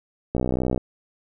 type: click train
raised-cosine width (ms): 2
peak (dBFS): -10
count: 28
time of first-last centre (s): 0.35-0.777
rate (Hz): 63.2
effects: none